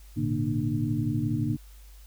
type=tone cluster; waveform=sine; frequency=108.8 / 120.7 / 145.9 / 233.2 / 301 Hz; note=A2 / B2 / D3 / A#3 / D4; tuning=-19 / -39 / -11 / +1 / +43 cents; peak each=-31 dBFS; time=0.16-1.57 s; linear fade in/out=20 ms; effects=added 50 Hz sine -46 dBFS peak until 2.06 s + white hiss -58 dBFS RMS until 2.06 s